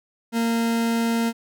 40% pulse tone, 230.4 Hz, A#3, 20 cents flat, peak -19 dBFS, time 0.32-1.33 s, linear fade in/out 50 ms, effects none

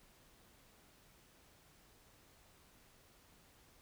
silence, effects pink hiss -66 dBFS RMS until 3.81 s

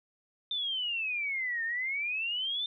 sine exponential two-way sweep, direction down then up, 3602 to 1800 to 3602 Hz, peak -30 dBFS, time 0.51-2.66 s, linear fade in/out 2 ms, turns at 1.64 s, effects none

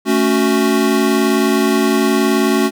square chord, F# minor, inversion first, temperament equal with one note detuned, 220 / 279.1 / 370 Hz, A3 / C#4 / F#4, 0 / +12 / 0 cents, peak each -17 dBFS, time 0.05-2.71 s, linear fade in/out 50 ms, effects none

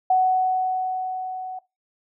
sine tone with level ramp, 745 Hz, F#5, 12 cents sharp, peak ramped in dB -14 to -30 dBFS, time 0.1-1.59 s, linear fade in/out 5 ms, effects noise-tail reverb RT60 0.2 s tail -18 dB re dry

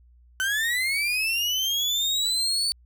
35% pulse linear sweep, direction up, 1507 to 4543 Hz, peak -21 dBFS, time 0.4-2.72 s, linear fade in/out 0 ms, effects added 60 Hz sine -52 dBFS peak until 2.85 s

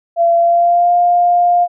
sine tone with pitch glide, 680 to 703.6 Hz, F5 to F5, -46 to +13 cents, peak -8 dBFS, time 0.16-1.68 s, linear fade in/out 50 ms, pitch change +59 cents, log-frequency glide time 0.36-0.93 s, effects none

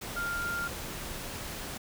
sine tone in noise, 1396.9 Hz, F6, in tune, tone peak -31 dBFS, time 0.16-0.68 s, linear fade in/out 10 ms, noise pink, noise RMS -39 dBFS, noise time 0.01-1.78 s, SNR +5 dB, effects none

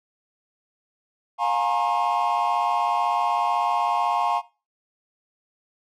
triangle tone cluster, 708 / 838 / 934 / 1076 Hz, F5 / G#5 / A#5 / C6, +23 / +15 / +3 / +48 cents, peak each -23 dBFS, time 1.38-4.42 s, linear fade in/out 50 ms, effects noise-tail reverb RT60 0.3 s tail -18 dB re dry + tanh soft clip ceiling -13 dBFS

